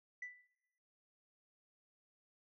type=tone with exponential decay; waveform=sine; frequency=1982 Hz; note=B6; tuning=6 cents sharp; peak=-39 dBFS; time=0.22-0.47 s; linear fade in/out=5 ms; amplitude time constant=54 ms; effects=noise-tail reverb RT60 1.0 s tail -21 dB re dry + tanh soft clip ceiling -39 dBFS